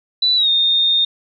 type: tone with pitch glide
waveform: sine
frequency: 3972 to 3663 Hz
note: B7 to A#7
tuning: +9 to -31 cents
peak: -12 dBFS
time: 0.22-1.05 s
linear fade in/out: 5 ms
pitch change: -140 cents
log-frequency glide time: 0.36-0.49 s
effects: none